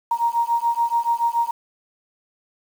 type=beating tone pair; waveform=sine; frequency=932.3 / 939.3 Hz; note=A#5 / A#5; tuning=0 / +13 cents; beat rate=7 Hz; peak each=-21 dBFS; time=0.11-1.51 s; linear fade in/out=5 ms; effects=7-bit